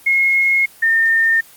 sine tone pair in turn, 2161 / 1815 Hz, C#7 / A#6, -45 / -47 cents, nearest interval minor third, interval 302 cents, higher first, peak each -11 dBFS, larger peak neither, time 0.06-0.66 / 0.82-1.41 s, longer first, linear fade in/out 10 ms, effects white hiss -44 dBFS RMS until 1.56 s + Opus 24 kbps

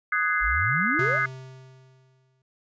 sine chord, Ab dominant seventh, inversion second, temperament just, 1245.9 / 1495.1 / 1661.2 / 2077 Hz, Eb6 / Gb6 / Ab6 / C7, +2 / +18 / 0 / -13 cents, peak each -27 dBFS, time 0.12-1.26 s, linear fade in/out 5 ms
sine exponential sweep, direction up, 43.65 to 704 Hz, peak -27 dBFS, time 0.4-1.2 s, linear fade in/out 50 ms
square tone with exponential decay, 130.81 Hz, C3, in tune, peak -28 dBFS, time 0.99-2.42 s, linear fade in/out 2 ms, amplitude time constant 310 ms
effects resampled to 16000 Hz

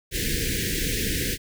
pink band-stop noise, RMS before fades -26 dBFS, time 0.11-1.38 s, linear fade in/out 50 ms, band 500 to 1600 Hz, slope 96 dB/octave, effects none

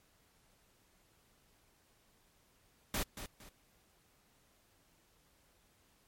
pink noise with echo, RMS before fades -35 dBFS, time 2.94-3.03 s, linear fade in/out 2 ms, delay 230 ms, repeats 2, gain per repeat -10 dB, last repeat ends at 3.49 s, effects pink hiss -70 dBFS RMS until 6.07 s + MP3 64 kbps

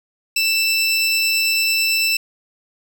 25% pulse tone pair together, 2661 / 3987 Hz, E7 / B7, +16 / +16 cents, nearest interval perfect fifth, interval 700 cents, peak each -12 / -23 dBFS, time 0.36-2.17 s, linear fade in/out 5 ms, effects none

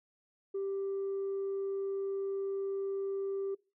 sine tone, 392 Hz, G4, in tune, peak -31 dBFS, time 0.54-3.55 s, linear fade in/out 10 ms, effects noise-tail reverb RT60 0.3 s tail -23 dB re dry + tanh soft clip ceiling -30 dBFS

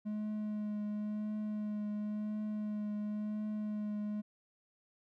triangle tone with vibrato, 210.9 Hz, G#3, 27 cents sharp, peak -33 dBFS, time 0.05-4.22 s, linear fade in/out 20 ms, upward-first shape triangle, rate 0.95 Hz, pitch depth 18 cents each way, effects none

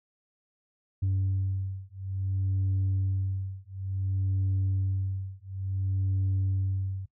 sine beating tone pair, 95.6 / 96.17 Hz, G2 / G2, -43 / -33 cents, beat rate 0.57 Hz, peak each -28 dBFS, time 1.02-7.06 s, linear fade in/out 10 ms, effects noise-tail reverb RT60 0.1 s tail -18 dB re dry + tanh soft clip ceiling -22 dBFS

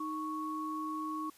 sine tone pair together, 311.1 / 1108.7 Hz, D#4 / C#6, 0 / 0 cents, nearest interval octave + minor seventh, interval 2200 cents, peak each -38 / -37 dBFS, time 0-1.3 s, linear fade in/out 5 ms, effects white hiss -61 dBFS RMS until 1.37 s + resampled to 32000 Hz

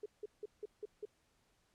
sine tone bursts, 420 Hz, G#4, 19 cents sharp, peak -40 dBFS, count 6, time 0.03-1.054 s, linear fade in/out 5 ms, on 29 ms, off 170 ms, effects pink hiss -75 dBFS RMS until 1.74 s + low-pass 10000 Hz 12 dB/octave

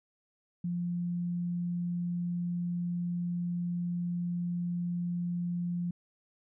sine tone, 174.61 Hz, F3, in tune, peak -30 dBFS, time 0.64-5.91 s, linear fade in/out 5 ms, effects none

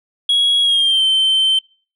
sine tone with pitch glide, 3322 to 3100 Hz, G#7 to G7, 0 to -20 cents, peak -9 dBFS, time 0.29-1.59 s, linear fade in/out 5 ms, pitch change -120 cents, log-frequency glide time 0.62-1.04 s, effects noise-tail reverb RT60 0.4 s tail -26 dB re dry + tanh soft clip ceiling -10 dBFS

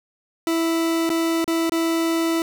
40% pulse tone with dropouts, 329.6 Hz, E4, in tune, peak -18 dBFS, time 0.47-2.42 s, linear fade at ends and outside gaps 1 ms, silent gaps 1.093-1.101 / 1.444-1.478 / 1.696-1.72 s, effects none

